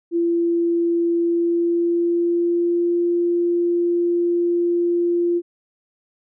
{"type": "tone with pitch glide", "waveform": "sine", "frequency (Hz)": [340.1, 346.2], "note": ["F4", "F4"], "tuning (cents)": [-46, -15], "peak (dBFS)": -16, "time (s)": [0.11, 5.42], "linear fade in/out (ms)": 50, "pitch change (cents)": 31, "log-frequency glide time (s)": [1.18, 3.01], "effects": []}